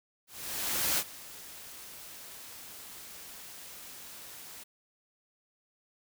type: noise with ADSR envelope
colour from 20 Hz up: white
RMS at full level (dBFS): -28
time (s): 0.27-4.64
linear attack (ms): 710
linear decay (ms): 55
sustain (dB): -19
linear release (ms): 13
effects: none